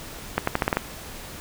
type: accelerating click train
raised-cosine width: 0.5 ms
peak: -5 dBFS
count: 7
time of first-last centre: 0.38-0.77 s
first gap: 94 ms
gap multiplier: 0.85
effects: pink hiss -39 dBFS RMS until 1.4 s